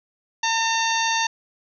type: harmonic tone with a mistuned harmonic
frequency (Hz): 906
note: A#5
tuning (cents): -50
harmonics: 1 / 2 / 3 / 4 / 5 / 6 / 7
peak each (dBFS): -23 / -26 / -28 / -29 / -30 / -31 / -31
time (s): 0.43-1.27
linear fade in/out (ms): 5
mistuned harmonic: 6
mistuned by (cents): +82
effects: none